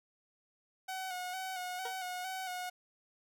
sawtooth tone with vibrato, 740 Hz, F#5, in tune, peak -34 dBFS, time 0.88-2.7 s, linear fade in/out 10 ms, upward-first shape square, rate 2.2 Hz, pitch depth 34 cents each way
20% pulse tone with exponential decay, 471.6 Hz, A#4, 20 cents sharp, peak -33 dBFS, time 1.85-1.97 s, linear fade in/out 5 ms, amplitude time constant 26 ms
effects none

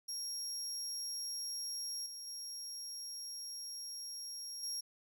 30% pulse tone with level steps, 5588 Hz, F8, in tune, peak -35 / -41 / -39 / -34 dBFS, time 0.08-4.81 s, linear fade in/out 10 ms, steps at 2.06 / 2.27 / 4.63 s, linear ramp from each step 2 ms, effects none

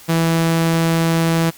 sawtooth tone, 164.81 Hz, E3, in tune, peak -10 dBFS, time 0.08-1.51 s, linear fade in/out 20 ms, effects white hiss -42 dBFS RMS until 1.57 s + Opus 48 kbps

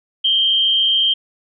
sine tone pair together, 2960 / 3167 Hz, F#7 / G7, 0 / +17 cents, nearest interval minor second, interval 117 cents, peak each -22 / -13 dBFS, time 0.24-1.14 s, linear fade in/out 10 ms, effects none

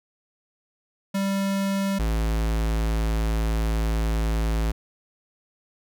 square tone pair in turn, 196 / 54.87 Hz, G3 / A1, 0 / -4 cents, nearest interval octave + minor seventh, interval 2204 cents, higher first, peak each -23 / -22 dBFS, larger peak second, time 1.14-1.99 / 1.99-4.72 s, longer second, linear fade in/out 10 ms, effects none

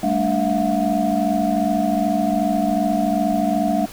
sine tone cluster, 199.5 / 222.1 / 290.3 / 667 / 721 Hz, G3 / A3 / D4 / E5 / F#5, +31 / +16 / -20 / +20 / -45 cents, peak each -23 dBFS, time 0.03-3.86 s, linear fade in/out 5 ms, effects pink hiss -38 dBFS RMS until 3.92 s

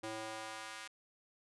square tone with high-pass filter sweep, 110 Hz, A2, in tune, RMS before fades -45 dBFS, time 0.03-0.88 s, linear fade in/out 10 ms, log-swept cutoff 360 to 1600 Hz, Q 0.96, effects resampled to 24000 Hz

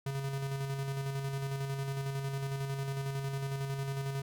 square tone with tremolo, 137.1 Hz, C#3, 19 cents flat, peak -33 dBFS, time 0.06-4.22 s, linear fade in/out 5 ms, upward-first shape square, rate 11 Hz, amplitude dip 35%, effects none

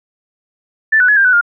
sine tone with pitch steps, 1761 / 1487 / 1694 / 1593 / 1493 / 1412 Hz, A6 / F#6 / G#6 / G6 / F#6 / F6, +1 / +8 / +34 / +27 / +15 / +19 cents, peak -7 dBFS, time 0.92-1.412 s, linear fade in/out 10 ms, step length 82 ms, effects none

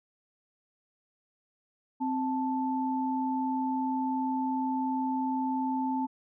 sine tone pair together, 261.2 / 878.6 Hz, C4 / A5, -3 / -3 cents, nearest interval octave + major sixth, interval 2100 cents, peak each -29 / -31 dBFS, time 2-6.07 s, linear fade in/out 20 ms, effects none

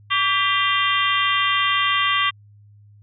harmonic tone with a mistuned harmonic, 397.1 Hz, G4, 22 cents sharp, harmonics 3 / 4 / 5 / 6 / 7 / 8 / 9, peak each -21 / -29 / -23 / -31 / -25 / -24 / -29 dBFS, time 0.1-2.31 s, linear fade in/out 20 ms, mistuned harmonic 3, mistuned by -58 cents, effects added 103 Hz sine -46 dBFS peak until 3.02 s

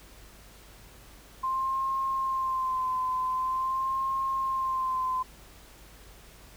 sine tone with vibrato, 1046.5 Hz, C6, in tune, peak -26 dBFS, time 1.43-5.23 s, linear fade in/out 10 ms, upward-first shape sine, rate 0.45 Hz, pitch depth 37 cents each way, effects added 50 Hz sine -53 dBFS peak until 6.56 s + pink hiss -53 dBFS RMS until 6.56 s

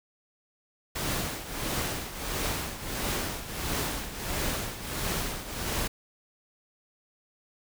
pink noise with tremolo, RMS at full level -29 dBFS, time 0.95-5.88 s, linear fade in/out 10 ms, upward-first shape triangle, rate 1.5 Hz, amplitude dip 75%, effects none

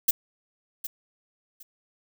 violet noise with echo, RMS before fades -20 dBFS, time 0.08-0.11 s, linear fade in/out 5 ms, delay 760 ms, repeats 2, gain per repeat -13 dB, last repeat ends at 1.63 s, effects none

